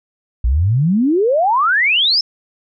sine exponential sweep, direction up, 54.9 to 5400 Hz, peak -11 dBFS, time 0.44-2.21 s, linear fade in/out 5 ms, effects none

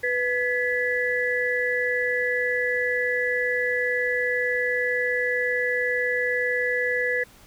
sine tone cluster, 495.4 / 1697 / 1975 Hz, B4 / G#6 / B6, +5 / +37 / 0 cents, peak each -26 dBFS, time 0.03-7.24 s, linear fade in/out 10 ms, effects pink hiss -52 dBFS RMS until 7.46 s

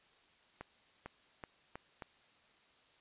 accelerating click train, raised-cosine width 0.5 ms, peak -29 dBFS, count 5, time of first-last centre 0.61-2.022 s, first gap 450 ms, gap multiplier 0.84, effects white hiss -67 dBFS RMS until 3 s + resampled to 8000 Hz

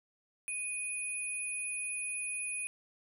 sine tone pair together, 2482 / 9908 Hz, D#7 / D#9, -5 / -8 cents, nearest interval 2 octaves, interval 2397 cents, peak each -38 / -37 dBFS, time 0.48-2.67 s, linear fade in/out 0 ms, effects none

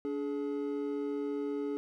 triangle tone pair together, 288 / 422.8 Hz, D4 / G#4, -34 / +31 cents, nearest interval perfect fifth, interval 665 cents, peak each -33 / -33 dBFS, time 0.05-1.77 s, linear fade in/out 0 ms, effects none

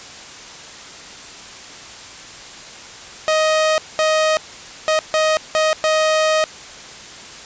sawtooth tone bursts at uneven times, 626 Hz, D#5, 10 cents sharp, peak -10 dBFS, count 6, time 3.28-3.78 / 3.99-4.37 / 4.88-4.99 / 5.14-5.37 / 5.55-5.73 / 5.84-6.44 s, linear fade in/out 0 ms, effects white hiss -36 dBFS RMS until 7.45 s + resampled to 16000 Hz

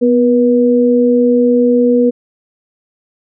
sine tone pair together, 246.9 / 483.4 Hz, B3 / B4, 0 / -37 cents, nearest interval octave, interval 1163 cents, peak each -10 dBFS, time 0.01-2.11 s, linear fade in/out 20 ms, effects none

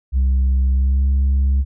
sine tone with pitch glide, 65.41 to 67.72 Hz, C2 to C#2, 0 to -40 cents, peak -10 dBFS, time 0.12-1.65 s, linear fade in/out 50 ms, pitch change +60 cents, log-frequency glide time 0.73-1.05 s, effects tanh soft clip ceiling -12 dBFS

